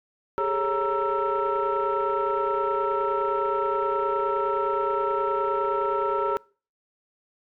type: tone cluster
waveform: sine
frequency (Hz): 401.6 / 431.2 / 551 / 935 / 1330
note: G4 / A4 / C#5 / A#5 / E6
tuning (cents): +42 / -35 / -11 / +5 / +15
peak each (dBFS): -27 / -31 / -29 / -27 / -27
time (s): 0.38-6.37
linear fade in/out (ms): 0
effects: noise-tail reverb RT60 0.4 s tail -25 dB re dry + tanh soft clip ceiling -16 dBFS